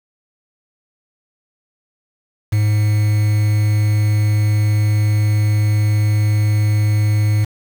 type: tone with quantisation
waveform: triangle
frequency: 105.6 Hz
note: G#2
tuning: 29 cents sharp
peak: -10 dBFS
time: 2.52-7.45 s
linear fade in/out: 10 ms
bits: 5
effects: none